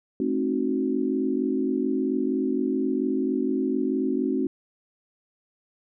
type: chord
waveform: sine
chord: A diminished seventh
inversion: none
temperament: equal with one note detuned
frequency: 220 / 266.8 / 311.1 / 370 Hz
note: A3 / C4 / Eb4 / Gb4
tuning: 0 / +34 / 0 / 0 cents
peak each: -30 / -25 / -30 / -28 dBFS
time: 0.2-4.47 s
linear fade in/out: 2 ms
effects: none